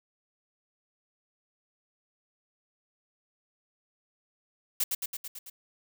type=noise with echo; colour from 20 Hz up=blue; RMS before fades=-27 dBFS; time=4.8-4.84 s; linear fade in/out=5 ms; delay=110 ms; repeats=6; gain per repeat=-3 dB; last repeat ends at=5.5 s; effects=none

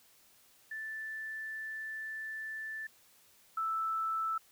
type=tone pair in turn; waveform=sine; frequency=1760 / 1318.5 Hz; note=A6 / E6; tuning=0 / 0 cents; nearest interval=perfect fourth; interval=500 cents; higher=first; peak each=-38 / -31 dBFS; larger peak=second; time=0.71-2.87 / 3.57-4.38 s; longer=first; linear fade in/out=5 ms; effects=white hiss -64 dBFS RMS until 4.51 s

